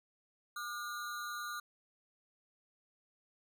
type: ring-modulated tone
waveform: square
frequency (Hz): 1318.5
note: E6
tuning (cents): 0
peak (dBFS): -37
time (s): 0.56-1.6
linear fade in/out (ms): 5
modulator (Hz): 115
effects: none